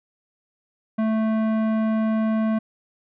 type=tone with tanh clipping; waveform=sine; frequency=220 Hz; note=A3; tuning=in tune; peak=-21 dBFS; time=0.98-2.59 s; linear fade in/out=10 ms; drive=15 dB; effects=none